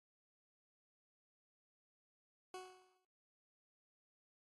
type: tone with exponential decay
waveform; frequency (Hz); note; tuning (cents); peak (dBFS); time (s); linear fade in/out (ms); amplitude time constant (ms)
20% pulse; 370; F#4; 0; -40; 2.54-3.05; 2; 110
effects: AAC 32 kbps